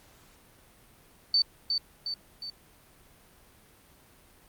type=tone with echo; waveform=sine; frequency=4543 Hz; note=C#8; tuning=42 cents sharp; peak=-20 dBFS; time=1.34-1.42 s; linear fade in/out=2 ms; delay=360 ms; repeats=3; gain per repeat=-5 dB; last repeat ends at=2.5 s; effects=pink hiss -58 dBFS RMS until 4.48 s + Opus 48 kbps